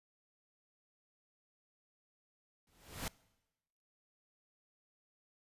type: noise with exponential growth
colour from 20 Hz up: pink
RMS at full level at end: -37 dBFS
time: 2.67-3.08 s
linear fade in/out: 2 ms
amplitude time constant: 89 ms
effects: noise-tail reverb RT60 1.0 s tail -23 dB re dry + resampled to 32000 Hz